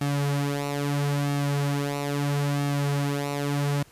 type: tone with flanger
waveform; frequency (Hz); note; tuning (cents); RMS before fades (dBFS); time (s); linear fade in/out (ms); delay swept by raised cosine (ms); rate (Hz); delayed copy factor
sawtooth; 142.8; D3; -48; -26; 0.01-3.83; 5; 2 to 6.4; 0.76; -0.65
effects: pink hiss -55 dBFS RMS until 3.91 s + resampled to 32000 Hz